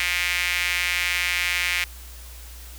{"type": "tone with high-pass filter", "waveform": "sawtooth", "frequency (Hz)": 177.6, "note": "F3", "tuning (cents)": 29, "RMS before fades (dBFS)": -24, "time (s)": [0, 1.84], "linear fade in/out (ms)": 2, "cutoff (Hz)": 2200, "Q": 3.5, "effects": ["added 60 Hz sine -39 dBFS peak until 2.78 s", "white hiss -45 dBFS RMS until 2.78 s"]}